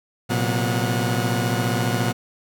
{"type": "tone cluster", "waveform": "sawtooth", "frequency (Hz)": [115.7, 130.2, 181.5, 248.6, 726], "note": ["A#2", "C3", "F#3", "B3", "F#5"], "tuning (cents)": [-13, -8, -33, 12, -33], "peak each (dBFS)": [-19, -23, -24, -26, -24], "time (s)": [0.29, 2.13], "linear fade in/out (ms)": 20, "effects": []}